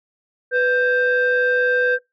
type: tone pair together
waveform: sine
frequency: 496.4 / 1576 Hz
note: B4 / G6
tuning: +9 / +9 cents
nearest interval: octave + minor sixth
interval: 2000 cents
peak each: -16 dBFS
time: 0.51-1.99 s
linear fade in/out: 50 ms
effects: noise-tail reverb RT60 0.2 s tail -23 dB re dry + tanh soft clip ceiling -11 dBFS